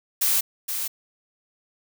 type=noise with echo; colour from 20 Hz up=blue; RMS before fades=-21 dBFS; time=0.21-0.41 s; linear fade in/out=10 ms; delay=470 ms; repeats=1; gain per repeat=-7 dB; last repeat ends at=0.88 s; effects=none